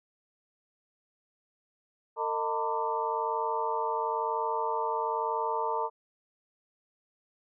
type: tone cluster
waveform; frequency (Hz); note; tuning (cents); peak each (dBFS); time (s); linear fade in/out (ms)
sine; 453.2 / 622 / 900 / 1001 / 1173; A#4 / D#5 / A5 / B5 / D6; -49 / -1 / +39 / +23 / -2; -34 / -38 / -31 / -34 / -37; 2.16-5.9; 50
effects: none